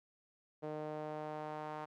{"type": "tone with band-pass filter sweep", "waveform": "sawtooth", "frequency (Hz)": 152.8, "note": "D#3", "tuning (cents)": -31, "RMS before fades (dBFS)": -43, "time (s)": [0.62, 1.86], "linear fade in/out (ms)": 20, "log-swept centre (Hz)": [530, 910], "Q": 1.9, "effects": []}